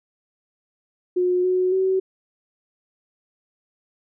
sine tone with pitch steps, 361 / 367.6 / 378.5 Hz, F#4 / F#4 / F#4, -43 / -11 / +39 cents, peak -17 dBFS, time 1.16-2 s, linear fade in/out 10 ms, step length 280 ms, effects none

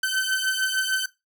sawtooth beating tone pair, 1530 / 1536.6 Hz, G6 / G6, -42 / -35 cents, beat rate 6.6 Hz, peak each -22 dBFS, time 0.03-1.06 s, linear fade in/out 5 ms, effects noise-tail reverb RT60 0.2 s tail -17 dB re dry

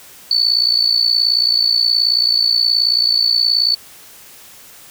sine tone with amplitude modulation, 4475 Hz, C#8, 16 cents sharp, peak -8 dBFS, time 0.31-3.75 s, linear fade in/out 2 ms, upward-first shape sine, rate 58.7 Hz, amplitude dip 80%, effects white hiss -41 dBFS RMS until 4.9 s

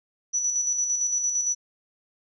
sine tone with tremolo, 5920 Hz, F#8, in tune, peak -21 dBFS, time 0.33-1.55 s, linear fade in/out 20 ms, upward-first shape square, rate 8.8 Hz, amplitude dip 40%, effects none

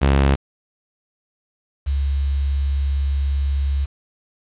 sawtooth / sine tone pair in turn, 68.8 / 69.44 Hz, C#2 / C#2, -12 / +4 cents, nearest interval unison, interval 16 cents, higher second, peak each -9 / -17 dBFS, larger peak first, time 0.01-0.36 / 1.86-3.86 s, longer second, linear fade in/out 20 ms, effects resampled to 8000 Hz + 7-bit

